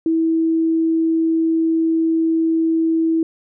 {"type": "tone", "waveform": "sine", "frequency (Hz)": 325.4, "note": "E4", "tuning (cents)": -22, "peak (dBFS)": -14, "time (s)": [0.06, 3.23], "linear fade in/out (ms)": 2, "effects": []}